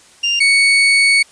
35% pulse tone pair in turn, 2794 / 2225 Hz, F7 / C#7, 0 / +6 cents, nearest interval major third, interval 394 cents, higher first, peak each -12 / -7 dBFS, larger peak second, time 0.23-0.4 / 0.4-1.23 s, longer second, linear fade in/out 10 ms, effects white hiss -46 dBFS RMS until 1.31 s + resampled to 22050 Hz

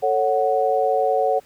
sine chord, F# minor, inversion first, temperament just, 444 / 555 / 740 Hz, A4 / C#5 / F#5, +16 / +2 / 0 cents, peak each -22 / -21 / -20 dBFS, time 0.02-1.4 s, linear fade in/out 20 ms, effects pink hiss -54 dBFS RMS until 1.45 s + high-pass 60 Hz 12 dB/octave

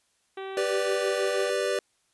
harmonic tone, 385.8 Hz, G4, 28 cents flat, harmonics 1 / 2 / 3 / 4 / 5 / 6 / 7 / 8 / 9 / 10, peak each -35 / -41 / -45 / -47 / -49 / -51 / -52 / -53 / -54 / -55 dBFS, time 0.37-1.5 s, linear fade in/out 5 ms
square chord, G major, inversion none, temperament equal, 392 / 493.9 / 587.3 Hz, G4 / B4 / D5, 0 / 0 / 0 cents, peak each -30 dBFS, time 0.57-1.79 s, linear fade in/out 2 ms
effects white hiss -70 dBFS RMS until 2.13 s + resampled to 24000 Hz

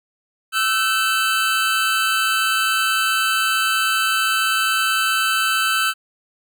25% pulse tone pair together, 1318.5 / 1529 Hz, E6 / G6, 0 / -44 cents, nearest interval minor third, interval 256 cents, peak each -16 dBFS, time 0.52-5.94 s, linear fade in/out 50 ms, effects none

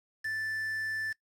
triangle tone with quantisation, 1760 Hz, A6, in tune, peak -30 dBFS, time 0.24-1.13 s, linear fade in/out 10 ms, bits 7, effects noise-tail reverb RT60 0.1 s tail -20 dB re dry + low-pass 8000 Hz 12 dB/octave

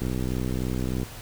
click train, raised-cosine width 3 ms, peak -16 dBFS, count 65, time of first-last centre 0.02-1.031 s, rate 63.3 Hz, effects added 107 Hz sine -45 dBFS peak until 1.21 s + pink hiss -42 dBFS RMS until 1.21 s

